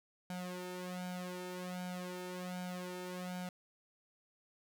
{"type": "tone with flanger", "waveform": "sawtooth", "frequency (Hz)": 180.9, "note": "F#3", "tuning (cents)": -39, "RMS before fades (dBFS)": -43, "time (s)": [0.3, 3.49], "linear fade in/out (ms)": 2, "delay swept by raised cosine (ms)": [1.3, 2.27], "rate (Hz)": 1.3, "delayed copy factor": 0.9, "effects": []}